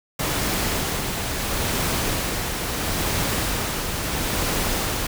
pink noise with tremolo, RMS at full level -23 dBFS, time 0.19-5.07 s, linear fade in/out 5 ms, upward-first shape sine, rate 0.74 Hz, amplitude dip 35%, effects none

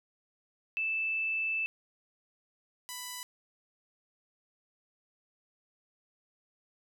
sine / 5% pulse tone pair in turn, 2637 / 992.6 Hz, E7 / B5, 0 / +8 cents, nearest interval octave + perfect fourth, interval 1692 cents, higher first, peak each -29 / -27 dBFS, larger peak second, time 0.77-1.66 / 2.89-3.23 s, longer first, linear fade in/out 0 ms, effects none

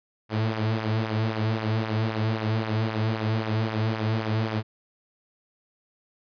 sawtooth tone with flanger, 110 Hz, A2, in tune, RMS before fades -26 dBFS, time 0.29-4.63 s, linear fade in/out 50 ms, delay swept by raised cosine 0.22 to 4.02 ms, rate 3.8 Hz, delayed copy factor -0.6, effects resampled to 11025 Hz

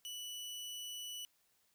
sawtooth tone, 2960 Hz, F#7, in tune, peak -40 dBFS, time 0.05-1.25 s, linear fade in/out 0 ms, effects white hiss -75 dBFS RMS until 1.74 s

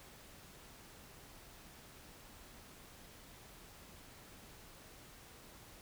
silence, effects pink hiss -57 dBFS RMS until 5.81 s

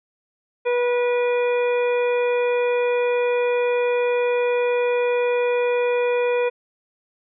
harmonic tone, 487.1 Hz, B4, 24 cents flat, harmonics 1 / 2 / 3 / 4 / 5 / 7, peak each -18 / -29 / -35 / -36 / -30 / -44 dBFS, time 0.65-6.5 s, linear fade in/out 20 ms, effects none

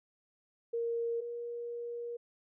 sine tone pair in turn, 466 / 473.9 Hz, A#4 / A#4, -1 / +28 cents, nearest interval unison, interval 29 cents, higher second, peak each -31 / -37 dBFS, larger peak first, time 0.73-1.21 / 1.21-2.17 s, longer second, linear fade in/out 10 ms, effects none

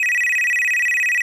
triangle tone with vibrato, 2217 Hz, C#7, in tune, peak -14 dBFS, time 0-1.22 s, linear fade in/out 2 ms, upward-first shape square, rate 17 Hz, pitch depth 230 cents each way, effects none

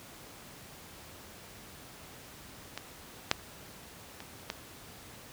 clicks, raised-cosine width 0.2 ms, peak -19 / -6 / -25 / -16 dBFS, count 4, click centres 2.776 / 3.314 / 4.204 / 4.501 s, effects pink hiss -50 dBFS RMS until 5.32 s + high-pass 60 Hz 12 dB/octave

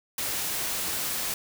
white noise, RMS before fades -30 dBFS, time 0.18-1.34 s, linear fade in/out 2 ms, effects none

